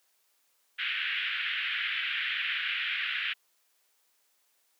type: band-pass noise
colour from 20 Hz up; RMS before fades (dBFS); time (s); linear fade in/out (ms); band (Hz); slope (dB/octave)
white; -32; 0.78-3.34; 20; 1500 to 3200; 48
effects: white hiss -71 dBFS RMS until 4.79 s + high-pass 400 Hz 12 dB/octave